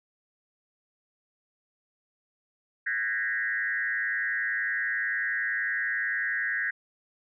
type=tone with frequency modulation; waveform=sine; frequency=1749 Hz; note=A6; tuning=11 cents flat; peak=-26 dBFS; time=2.86-6.71 s; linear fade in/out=10 ms; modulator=111 Hz; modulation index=1.9; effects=none